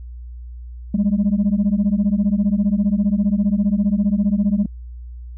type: beating tone pair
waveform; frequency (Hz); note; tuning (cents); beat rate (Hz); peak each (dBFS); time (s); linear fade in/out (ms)
sine; 196 / 211; G3 / G#3; 0 / +28; 15; -16; 0.94-4.66; 5
effects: tanh soft clip ceiling -11 dBFS + added 60 Hz sine -31 dBFS peak until 5.37 s